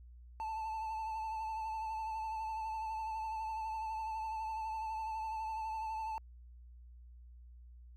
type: tone with vibrato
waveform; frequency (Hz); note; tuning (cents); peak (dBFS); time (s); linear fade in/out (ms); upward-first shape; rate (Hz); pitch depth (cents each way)
triangle; 880; A5; 0; -35; 0.4-6.18; 0; triangle; 12; 35
effects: added 60 Hz sine -52 dBFS peak until 7.96 s